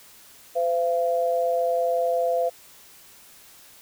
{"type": "tone pair together", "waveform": "sine", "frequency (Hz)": [510, 681.3], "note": ["C5", "F5"], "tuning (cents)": [-44, -43], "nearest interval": "perfect fourth", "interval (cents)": 501, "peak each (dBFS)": -23, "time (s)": [0.55, 2.5], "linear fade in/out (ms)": 20, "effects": ["white hiss -50 dBFS RMS until 3.81 s"]}